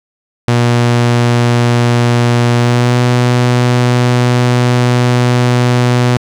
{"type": "tone with pitch glide", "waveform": "sawtooth", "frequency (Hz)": [120, 123.02], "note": ["B2", "B2"], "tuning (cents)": [-49, -6], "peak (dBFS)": -4, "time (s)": [0.48, 6.17], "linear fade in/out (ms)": 0, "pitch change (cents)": 43, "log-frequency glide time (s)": [2.57, 2.97], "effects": ["low-pass 7000 Hz 12 dB/octave", "7-bit"]}